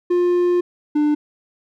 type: tone pair in turn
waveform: triangle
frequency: 353.7 / 298 Hz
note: F4 / D4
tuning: +22 / +25 cents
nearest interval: minor third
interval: 297 cents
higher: first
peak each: -12 dBFS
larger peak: neither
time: 0.1-0.61 / 0.95-1.15 s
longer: first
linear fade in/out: 10 ms
effects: none